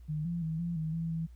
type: tone with pitch steps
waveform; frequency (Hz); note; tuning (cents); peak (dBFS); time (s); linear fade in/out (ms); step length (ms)
sine; 153 / 171.1 / 160.1 / 171.1 / 158.3 / 165 / 163.2; D#3 / F3 / D#3 / F3 / D#3 / E3 / E3; -29 / -35 / +50 / -35 / +30 / +2 / -17; -31; 0.08-1.27; 20; 170
effects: added 60 Hz sine -48 dBFS peak until 1.35 s + pink hiss -72 dBFS RMS until 1.35 s